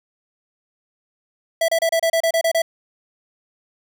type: tone bursts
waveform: square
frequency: 659.3 Hz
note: E5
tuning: in tune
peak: -16 dBFS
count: 10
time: 1.61-2.62 s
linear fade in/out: 5 ms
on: 74 ms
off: 30 ms
effects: none